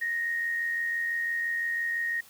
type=tone with amplitude modulation; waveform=sine; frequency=1864.7 Hz; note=A#6; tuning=in tune; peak=-25 dBFS; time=0.01-2.21 s; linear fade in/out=10 ms; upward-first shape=sine; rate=85.9 Hz; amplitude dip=40%; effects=white hiss -54 dBFS RMS until 2.29 s